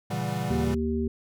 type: chord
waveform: square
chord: A# diminished seventh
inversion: none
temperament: equal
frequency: 116.54 / 138.59 / 164.81 / 196 Hz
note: A#2 / C#3 / E3 / G3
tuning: 0 / 0 / 0 / 0 cents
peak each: -34 dBFS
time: 0.1-0.75 s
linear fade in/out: 10 ms
type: tone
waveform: sine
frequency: 736 Hz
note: F#5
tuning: 9 cents flat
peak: -36 dBFS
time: 0.1-0.65 s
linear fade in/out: 10 ms
type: harmonic tone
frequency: 77.78 Hz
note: D#2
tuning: in tune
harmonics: 1 / 3 / 5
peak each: -30 / -27 / -30 dBFS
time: 0.5-1.08 s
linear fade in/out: 5 ms
effects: none